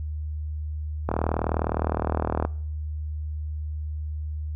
click train, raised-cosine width 1 ms, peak -10 dBFS, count 55, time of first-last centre 1.09-2.45 s, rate 39.7 Hz, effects noise-tail reverb RT60 0.6 s tail -22 dB re dry + added 76 Hz sine -28 dBFS peak until 4.55 s

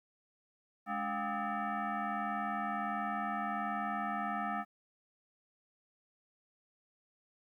sine tone with frequency modulation, 291.2 Hz, D4, 15 cents flat, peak -33 dBFS, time 0.86-4.65 s, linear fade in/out 50 ms, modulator 501 Hz, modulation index 2.8, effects 12-bit

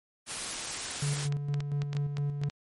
white noise, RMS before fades -35 dBFS, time 0.26-1.29 s, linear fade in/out 50 ms
triangle tone with tremolo, 143.8 Hz, D3, 36 cents flat, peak -25 dBFS, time 1.02-2.49 s, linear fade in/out 5 ms, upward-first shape square, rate 4.3 Hz, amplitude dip 45%
clicks, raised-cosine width 0.2 ms, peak -22 dBFS, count 11, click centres 1.17 / 1.226 / 1.324 / 1.542 / 1.605 / 1.819 / 1.931 / 1.968 / 2.17 / 2.436 / 2.499 s
effects MP3 48 kbps

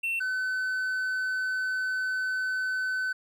triangle tone pair in turn, 2700 / 1515.3 Hz, E7 / F#6, +41 / +41 cents, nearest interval minor seventh, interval 1000 cents, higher first, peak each -25 dBFS, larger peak neither, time 0.03-0.2 / 0.2-3.13 s, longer second, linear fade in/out 10 ms, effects none

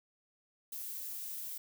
violet noise, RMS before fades -42 dBFS, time 0.72-1.58 s, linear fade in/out 5 ms, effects none

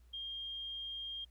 sine tone, 3215 Hz, G7, 43 cents sharp, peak -40 dBFS, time 0.13-1.25 s, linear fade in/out 10 ms, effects added 60 Hz sine -59 dBFS peak until 1.3 s + pink hiss -75 dBFS RMS until 1.3 s

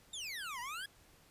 25% pulse exponential two-way sweep, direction down then up, 3729 to 932.3 to 1698 Hz, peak -37 dBFS, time 0.13-0.86 s, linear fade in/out 5 ms, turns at 0.6 s, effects pink hiss -64 dBFS RMS until 1.3 s + resampled to 32000 Hz

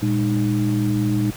sine tone cluster, 117.6 / 203.9 / 307.9 Hz, A#2 / G#3 / D#4, +16 / -32 / -18 cents, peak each -20 / -22 / -21 dBFS, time 0.02-1.31 s, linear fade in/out 10 ms, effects tanh soft clip ceiling -9 dBFS + pink hiss -37 dBFS RMS until 1.36 s

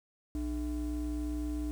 triangle ring-modulated tone, 179.6 Hz, F3, 49 cents sharp, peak -27 dBFS, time 0.35-1.71 s, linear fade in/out 0 ms, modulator 121 Hz, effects 9-bit

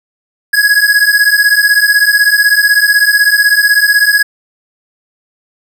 square beating tone pair, 1661.2 / 1677.2 Hz, G#6 / G#6, 0 / +17 cents, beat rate 16 Hz, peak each -10 dBFS, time 0.53-4.23 s, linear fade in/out 10 ms, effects none

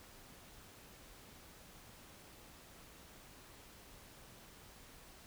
silence, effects pink hiss -58 dBFS RMS until 5.26 s

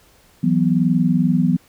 sine chord, E suspended second, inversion none, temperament just, 164.81 / 185.42 / 247.2 Hz, E3 / F#3 / B3, 0 / +4 / +2 cents, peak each -18 dBFS, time 0.43-1.57 s, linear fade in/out 10 ms, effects pink hiss -53 dBFS RMS until 1.68 s

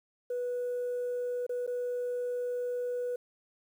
sine tone with dropouts, 490.9 Hz, B4, 10 cents flat, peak -29 dBFS, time 0.3-3.16 s, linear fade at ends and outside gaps 5 ms, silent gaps 1.466-1.493 / 1.666-1.675 s, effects tanh soft clip ceiling -28 dBFS + 10-bit

